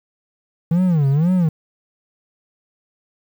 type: tone with vibrato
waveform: triangle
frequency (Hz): 159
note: D#3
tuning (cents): +38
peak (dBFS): -11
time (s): 0.71-1.49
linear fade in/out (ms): 5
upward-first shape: sine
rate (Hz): 2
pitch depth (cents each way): 270
effects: 8-bit